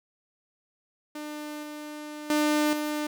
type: tone with level steps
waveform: sawtooth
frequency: 299.9 Hz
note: D4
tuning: 36 cents sharp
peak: -31 / -33 / -18 / -24 dBFS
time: 1.15-3.07 s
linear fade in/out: 5 ms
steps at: 1.63 / 2.3 / 2.73 s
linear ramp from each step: 2 ms
effects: none